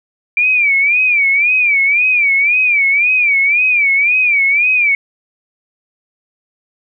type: tone with vibrato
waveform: sine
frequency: 2349 Hz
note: D7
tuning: in tune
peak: -9 dBFS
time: 0.37-4.95 s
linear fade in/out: 2 ms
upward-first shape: sine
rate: 1.9 Hz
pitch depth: 130 cents each way
effects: none